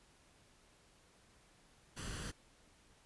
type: noise with comb filter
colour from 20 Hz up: pink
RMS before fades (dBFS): -44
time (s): 1.96-2.32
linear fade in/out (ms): 20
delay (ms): 0.66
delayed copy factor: +0.55
effects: pink hiss -67 dBFS RMS until 3.05 s + resampled to 24000 Hz